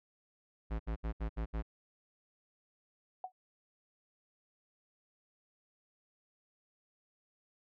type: tone bursts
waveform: square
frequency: 55.4 Hz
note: A1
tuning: 13 cents sharp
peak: -34 dBFS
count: 6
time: 0.7-1.626 s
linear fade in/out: 20 ms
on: 96 ms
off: 70 ms
type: tone with exponential decay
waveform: sine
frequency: 743 Hz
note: F#5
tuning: 7 cents sharp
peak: -33 dBFS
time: 3.24-3.32 s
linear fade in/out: 2 ms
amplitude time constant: 16 ms
effects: low-pass 2000 Hz 12 dB/octave + MP3 96 kbps